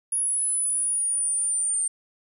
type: exponential sweep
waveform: sine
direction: down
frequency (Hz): 10410 to 8870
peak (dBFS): -22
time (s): 0.12-1.88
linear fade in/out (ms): 5
effects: 10-bit